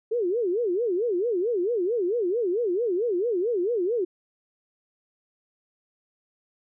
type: tone with vibrato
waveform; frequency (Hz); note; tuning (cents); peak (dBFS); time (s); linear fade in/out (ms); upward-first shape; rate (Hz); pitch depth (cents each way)
sine; 411.4; G#4; -16; -22; 0.11-4.05; 10; sine; 4.5; 300
effects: none